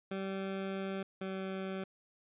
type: tone pair in turn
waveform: 20% pulse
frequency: 193.2 / 190.76 Hz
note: G3 / G3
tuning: -25 / -47 cents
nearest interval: unison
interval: 22 cents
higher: first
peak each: -31 / -32 dBFS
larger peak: first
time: 0.11-1.03 / 1.21-1.84 s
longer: first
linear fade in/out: 5 ms
effects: resampled to 8000 Hz